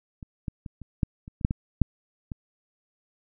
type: clicks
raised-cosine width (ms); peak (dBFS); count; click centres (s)
5; -27 / -18 / -24 / -28 / -10 / -28 / -26 / -7 / -14 / -6 / -21; 11; 0.228 / 0.482 / 0.662 / 0.817 / 1.032 / 1.279 / 1.412 / 1.449 / 1.509 / 1.817 / 2.318
effects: none